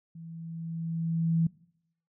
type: tone with level ramp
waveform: sine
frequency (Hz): 164.81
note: E3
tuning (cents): 0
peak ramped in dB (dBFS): -42 to -21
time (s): 0.15-1.47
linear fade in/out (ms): 5
effects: noise-tail reverb RT60 0.7 s tail -22 dB re dry